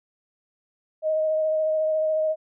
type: tone with vibrato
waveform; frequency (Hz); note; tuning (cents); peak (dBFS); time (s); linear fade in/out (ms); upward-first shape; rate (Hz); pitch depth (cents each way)
sine; 626; D#5; +10; -20; 1.02-2.36; 50; sine; 14; 14
effects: none